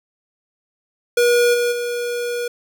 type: tone with level steps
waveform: square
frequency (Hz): 481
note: B4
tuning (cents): -46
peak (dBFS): -13 / -17 / -22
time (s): 1.17-2.48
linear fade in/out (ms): 5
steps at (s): 1.53 / 1.71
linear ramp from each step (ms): 20
effects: none